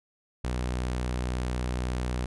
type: tone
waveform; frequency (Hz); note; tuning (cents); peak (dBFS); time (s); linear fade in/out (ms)
sawtooth; 61.9; B1; +5; -24; 0.44-2.26; 5
effects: resampled to 24000 Hz